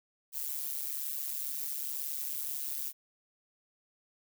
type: noise with amplitude modulation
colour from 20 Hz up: violet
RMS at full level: -33 dBFS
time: 0.32-2.93 s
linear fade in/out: 50 ms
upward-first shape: sine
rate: 142 Hz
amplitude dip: 85%
effects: none